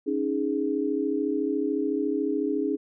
sine chord, C# suspended second, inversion none, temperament equal, 277.2 / 311.1 / 415.3 Hz, C#4 / D#4 / G#4, 0 / 0 / 0 cents, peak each -28 dBFS, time 0.06-2.77 s, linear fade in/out 20 ms, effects none

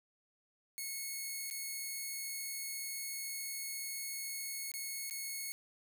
5% pulse tone with dropouts, 2191 Hz, C#7, 21 cents flat, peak -29 dBFS, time 0.78-5.52 s, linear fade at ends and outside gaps 0 ms, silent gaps 1.501-1.51 / 4.717-4.739 / 5.098-5.109 s, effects none

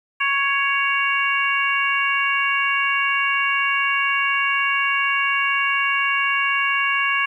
harmonic tone with a mistuned harmonic, 554.4 Hz, C#5, in tune, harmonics 2 / 3 / 4 / 5, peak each -23 / -23 / -23 / -23 dBFS, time 0.2-7.26 s, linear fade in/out 10 ms, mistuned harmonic 4, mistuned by +19 cents, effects 9-bit

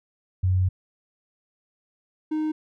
sine / triangle tone pair in turn, 92.5 / 309.6 Hz, F#2 / D#4, 0 / -9 cents, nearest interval octave + major sixth, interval 2091 cents, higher second, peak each -18 / -21 dBFS, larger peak first, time 0.43-0.69 / 2.31-2.52 s, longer first, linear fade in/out 10 ms, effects none

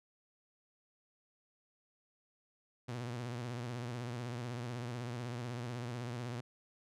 sawtooth tone with vibrato, 121 Hz, B2, 35 cents flat, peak -35 dBFS, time 2.88-6.41 s, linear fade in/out 10 ms, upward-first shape triangle, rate 16 Hz, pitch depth 100 cents each way, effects low-pass 8000 Hz 12 dB/octave

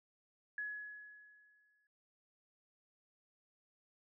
sine tone with exponential decay, 1689 Hz, G#6, 29 cents sharp, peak -37 dBFS, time 0.58-1.87 s, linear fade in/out 2 ms, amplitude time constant 280 ms, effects none

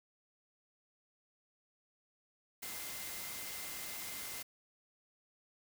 sine tone in noise, 2077 Hz, C7, 13 cents flat, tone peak -53 dBFS, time 2.62-4.43 s, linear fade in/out 10 ms, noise white, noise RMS -44 dBFS, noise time 2.62-4.43 s, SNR -12 dB, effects none

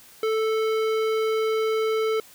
sine tone with hard clipping, 440 Hz, A4, in tune, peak -23 dBFS, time 0.23-2.2 s, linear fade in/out 2 ms, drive 15 dB, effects white hiss -50 dBFS RMS until 2.34 s

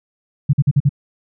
sine tone bursts, 141.2 Hz, C#3, 32 cents sharp, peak -9 dBFS, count 5, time 0.49-0.893 s, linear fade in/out 10 ms, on 43 ms, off 47 ms, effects none

